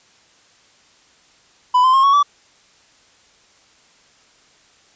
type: tone with pitch steps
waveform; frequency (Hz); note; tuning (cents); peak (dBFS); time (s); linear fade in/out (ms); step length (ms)
triangle; 997 / 1033.9 / 1072.3 / 1112 / 1153.2; B5 / C6 / C6 / C#6 / D6; +16 / -21 / +42 / +5 / -32; -8; 1.74-2.23; 10; 98
effects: white hiss -53 dBFS RMS until 4.95 s + resampled to 16000 Hz